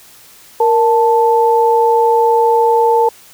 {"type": "tone pair together", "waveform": "sine", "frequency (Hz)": [466.2, 880.1], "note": ["A#4", "A5"], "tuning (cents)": [0, 0], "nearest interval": "major seventh", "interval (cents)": 1100, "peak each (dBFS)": -11, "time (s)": [0.6, 3.09], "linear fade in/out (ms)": 5, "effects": ["white hiss -42 dBFS RMS until 3.33 s"]}